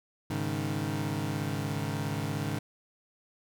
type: chord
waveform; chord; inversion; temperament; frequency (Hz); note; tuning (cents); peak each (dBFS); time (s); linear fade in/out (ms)
25% pulse; Ab suspended fourth; none; equal; 103.83 / 138.59 / 155.56; Ab2 / Db3 / Eb3; 0 / 0 / 0; -31; 0.3-2.59; 5
effects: none

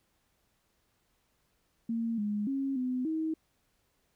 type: tone with pitch steps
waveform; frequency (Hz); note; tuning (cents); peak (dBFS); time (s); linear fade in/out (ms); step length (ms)
sine; 229.3 / 207.8 / 272.1 / 253.3 / 317.7; A#3 / G#3 / C#4 / B3 / D#4; -28 / +1 / -32 / +44 / +36; -29; 1.89-3.34; 5; 290
effects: pink hiss -74 dBFS RMS until 4.15 s

